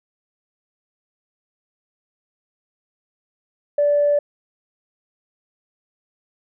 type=tone; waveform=sine; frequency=582 Hz; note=D5; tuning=16 cents flat; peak=-13 dBFS; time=3.78-4.19 s; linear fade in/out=5 ms; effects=tanh soft clip ceiling -9 dBFS